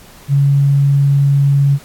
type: tone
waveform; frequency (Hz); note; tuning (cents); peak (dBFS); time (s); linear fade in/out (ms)
sine; 140.2; C#3; +20; -8; 0.28-1.79; 50
effects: pink hiss -41 dBFS RMS until 1.84 s + AAC 64 kbps